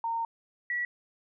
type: tone pair in turn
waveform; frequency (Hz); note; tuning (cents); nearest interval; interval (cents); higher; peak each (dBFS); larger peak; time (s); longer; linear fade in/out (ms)
sine; 918 / 1938.4; A#5 / B6; -27 / -33; octave + minor second; 1294; second; -28; neither; 0.04-0.25 / 0.7-0.85; first; 2
effects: none